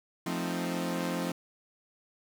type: chord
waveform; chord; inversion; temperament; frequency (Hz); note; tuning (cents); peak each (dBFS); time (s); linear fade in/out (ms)
sawtooth; F dominant seventh; none; equal; 174.61 / 220 / 261.6 / 311.1; F3 / A3 / C4 / Eb4; 0 / 0 / 0 / 0; -30 / -35 / -32 / -34; 0.26-1.32; 5
effects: 10-bit